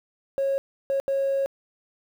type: tone bursts at uneven times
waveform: triangle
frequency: 547 Hz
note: C#5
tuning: 23 cents flat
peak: -18 dBFS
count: 3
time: 0.38-0.58 / 0.9-1 / 1.08-1.46 s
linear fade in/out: 0 ms
effects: tanh soft clip ceiling -18 dBFS + 9-bit